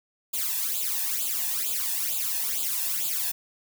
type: noise with flanger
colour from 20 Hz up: blue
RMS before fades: -28 dBFS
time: 0.33-3.32 s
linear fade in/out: 10 ms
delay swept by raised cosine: 0.26 to 1.17 ms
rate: 2.2 Hz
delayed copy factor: +1
effects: none